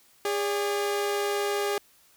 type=tone pair together; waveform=sawtooth; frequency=407.3 / 574 Hz; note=G#4 / D5; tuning=-34 / -40 cents; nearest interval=tritone; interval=594 cents; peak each=-22 / -31 dBFS; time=0.25-1.78 s; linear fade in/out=2 ms; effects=white hiss -60 dBFS RMS until 2.16 s